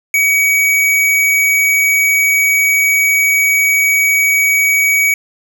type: tone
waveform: square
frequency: 2263 Hz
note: C#7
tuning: 35 cents sharp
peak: -10 dBFS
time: 0.14-5.14 s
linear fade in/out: 2 ms
effects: none